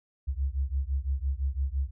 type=beating tone pair; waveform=sine; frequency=65.41 / 71.31 Hz; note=C2 / C#2; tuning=0 / +50 cents; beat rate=5.9 Hz; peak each=-29 / -30 dBFS; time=0.27-1.91 s; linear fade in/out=20 ms; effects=none